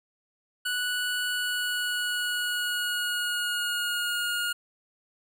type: tone with pitch glide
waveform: 25% pulse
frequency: 1475 to 1427.2 Hz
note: F#6 to F6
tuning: -6 to +37 cents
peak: -23 dBFS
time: 0.65-4.53 s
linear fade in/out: 10 ms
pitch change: -57 cents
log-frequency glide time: 1.26-4.33 s
effects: none